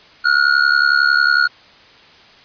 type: tone with amplitude modulation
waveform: square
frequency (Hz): 1439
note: F#6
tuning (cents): -49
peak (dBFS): -8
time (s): 0.24-1.48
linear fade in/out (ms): 20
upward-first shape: sine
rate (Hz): 71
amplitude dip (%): 85
effects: white hiss -45 dBFS RMS until 2.44 s + resampled to 11025 Hz